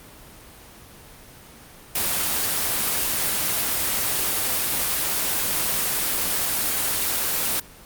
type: noise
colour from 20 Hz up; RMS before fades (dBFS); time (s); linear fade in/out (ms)
white; -23; 1.95-7.6; 5
effects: pink hiss -45 dBFS RMS until 7.85 s + Opus 24 kbps